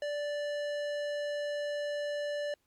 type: tone with tanh clipping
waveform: sine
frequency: 585 Hz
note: D5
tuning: 7 cents flat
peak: -34 dBFS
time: 0.02-2.54 s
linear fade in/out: 2 ms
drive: 17 dB
effects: pink hiss -75 dBFS RMS until 2.66 s + MP3 96 kbps